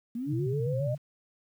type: linear sweep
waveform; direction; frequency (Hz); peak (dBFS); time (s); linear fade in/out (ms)
sine; up; 225 to 622.3; -31; 0.15-0.95; 5
type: tone with vibrato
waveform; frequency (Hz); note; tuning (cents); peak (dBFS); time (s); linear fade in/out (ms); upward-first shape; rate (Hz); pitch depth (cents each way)
sine; 133.9; C3; +40; -28; 0.26-0.98; 50; square; 7.4; 130
effects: 10-bit